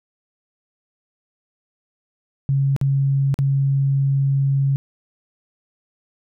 sine tone with dropouts, 137.5 Hz, C#3, 14 cents flat, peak -15 dBFS, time 2.49-4.76 s, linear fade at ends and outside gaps 0 ms, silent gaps 2.764-2.813 / 3.342-3.389 s, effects none

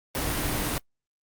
sine tone in noise, 297.1 Hz, D4, 20 cents sharp, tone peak -36 dBFS, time 0.15-0.78 s, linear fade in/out 0 ms, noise pink, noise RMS -28 dBFS, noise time 0.15-0.78 s, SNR -11 dB, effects noise-tail reverb RT60 0.1 s tail -23 dB re dry + Opus 32 kbps

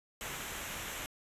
pink noise with comb filter, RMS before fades -41 dBFS, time 0.21-1.06 s, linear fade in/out 0 ms, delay 0.21 ms, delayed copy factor -0.55, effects resampled to 32000 Hz

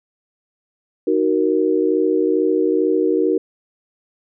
sine chord, D# minor, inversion none, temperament just, 311.1 / 373.4 / 466.7 Hz, D#4 / F#4 / A#4, 0 / +16 / +2 cents, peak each -19 / -18 / -19 dBFS, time 1.07-3.38 s, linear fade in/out 5 ms, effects none

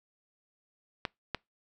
clicks, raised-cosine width 0.3 ms, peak -15 dBFS, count 2, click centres 1.052 / 1.347 s, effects noise-tail reverb RT60 0.2 s tail -26 dB re dry

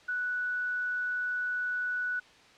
sine tone, 1479 Hz, F#6, 1 cent flat, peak -29 dBFS, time 0.08-2.2 s, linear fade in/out 10 ms, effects white hiss -56 dBFS RMS until 2.57 s + low-pass 4000 Hz 12 dB/octave

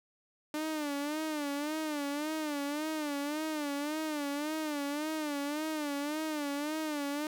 sawtooth tone with vibrato, 298.4 Hz, D4, 28 cents sharp, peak -29 dBFS, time 0.54-7.27 s, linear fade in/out 2 ms, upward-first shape sine, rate 1.8 Hz, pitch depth 95 cents each way, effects none

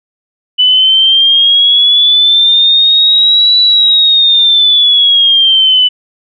sine linear two-way sweep, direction up then down, 2981 to 3951 to 2981 Hz, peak -4 dBFS, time 0.58-5.89 s, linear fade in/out 20 ms, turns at 3.59 s, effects none

